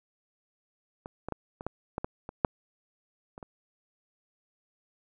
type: clicks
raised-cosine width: 1 ms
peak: -25 / -21 / -18 / -25 / -18 / -17 / -17 / -24 / -7 / -29 / -28 dBFS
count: 11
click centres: 1.059 / 1.286 / 1.323 / 1.609 / 1.666 / 1.981 / 2.045 / 2.291 / 2.448 / 3.379 / 3.428 s
effects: none